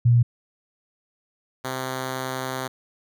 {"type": "tone pair in turn", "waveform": ["sine", "5% pulse"], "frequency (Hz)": [119.4, 130.33], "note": ["A#2", "C3"], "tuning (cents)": [42, -6], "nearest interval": "major second", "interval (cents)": 152, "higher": "second", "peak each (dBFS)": [-13, -16], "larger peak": "first", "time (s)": [[0.05, 0.23], [1.64, 2.68]], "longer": "second", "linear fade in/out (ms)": 10, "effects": []}